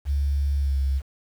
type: tone with pitch glide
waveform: sine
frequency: 70.4 to 67.77 Hz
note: C#2 to C#2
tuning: +27 to -39 cents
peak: -20 dBFS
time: 0.05-1.02 s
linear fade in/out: 50 ms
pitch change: -66 cents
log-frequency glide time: 0.59-0.78 s
effects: 8-bit